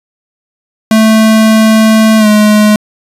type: tone with pitch glide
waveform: square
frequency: 219.7 to 211.4 Hz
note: A3 to G#3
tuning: -2 to +31 cents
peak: -4 dBFS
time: 0.91-2.76 s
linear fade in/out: 2 ms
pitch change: -67 cents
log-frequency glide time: 2.18-2.27 s
effects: resampled to 32000 Hz